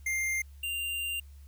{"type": "tone pair in turn", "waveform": "square", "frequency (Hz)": [2106, 2785], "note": ["C7", "F7"], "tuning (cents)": [11, -5], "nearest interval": "perfect fourth", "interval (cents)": 484, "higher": "second", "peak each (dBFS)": [-29, -32], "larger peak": "first", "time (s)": [[0.06, 0.42], [0.63, 1.2]], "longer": "second", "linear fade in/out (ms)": 5, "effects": ["added 70 Hz sine -47 dBFS peak until 1.47 s", "white hiss -66 dBFS RMS until 1.47 s"]}